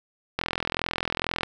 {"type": "click train", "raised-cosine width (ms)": 0.3, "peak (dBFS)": -9, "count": 45, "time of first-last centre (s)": [0.39, 1.433], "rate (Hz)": 42.2, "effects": []}